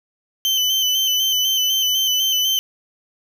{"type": "tone with vibrato", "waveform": "35% pulse", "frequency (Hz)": 3051, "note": "G7", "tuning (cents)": -48, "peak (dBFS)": -14, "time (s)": [0.45, 2.59], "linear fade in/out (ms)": 0, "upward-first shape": "square", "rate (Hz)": 4, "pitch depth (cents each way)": 30, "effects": []}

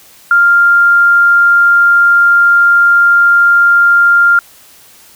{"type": "tone", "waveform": "sine", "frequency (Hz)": 1396.9, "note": "F6", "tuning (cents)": 0, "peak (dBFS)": -4, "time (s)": [0.31, 4.39], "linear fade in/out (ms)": 2, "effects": ["white hiss -41 dBFS RMS until 5.15 s"]}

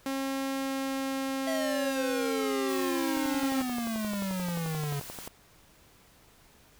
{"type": "tone with pitch glide", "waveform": "sawtooth", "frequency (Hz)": [270, 268.3], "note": ["C#4", "C4"], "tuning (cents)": [-45, 44], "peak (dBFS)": -26, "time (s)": [0.06, 3.62], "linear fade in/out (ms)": 2, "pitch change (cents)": -11, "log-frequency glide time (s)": [0.48, 1.53]}
{"type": "exponential sweep", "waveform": "square", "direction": "down", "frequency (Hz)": [659.3, 140], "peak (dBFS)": -31, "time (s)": [1.47, 5], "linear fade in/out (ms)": 5}
{"type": "noise", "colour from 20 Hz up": "white", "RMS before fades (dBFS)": -44, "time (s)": [2.69, 5.28], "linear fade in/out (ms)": 0}
{"type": "click train", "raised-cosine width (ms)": 1, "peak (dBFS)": -26, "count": 25, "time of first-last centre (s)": [3.17, 5.275], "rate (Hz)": 11.4}
{"effects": ["pink hiss -59 dBFS RMS until 6.79 s"]}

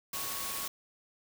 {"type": "tone in noise", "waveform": "sine", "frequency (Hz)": 1108.7, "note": "C#6", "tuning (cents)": 0, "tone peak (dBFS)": -44, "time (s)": [0.13, 0.68], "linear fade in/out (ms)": 5, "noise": "white", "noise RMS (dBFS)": -37, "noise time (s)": [0.13, 0.68], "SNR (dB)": -10, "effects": []}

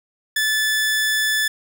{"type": "tone", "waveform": "sawtooth", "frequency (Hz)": 1740, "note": "A6", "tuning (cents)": -20, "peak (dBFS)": -14, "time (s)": [0.36, 1.48], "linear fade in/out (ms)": 5, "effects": []}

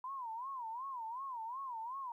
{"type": "tone with vibrato", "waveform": "sine", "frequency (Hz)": 987, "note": "B5", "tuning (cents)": -1, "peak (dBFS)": -40, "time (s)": [0.04, 2.12], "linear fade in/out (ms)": 2, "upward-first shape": "sine", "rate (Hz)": 2.7, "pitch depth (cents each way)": 190, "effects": ["13-bit"]}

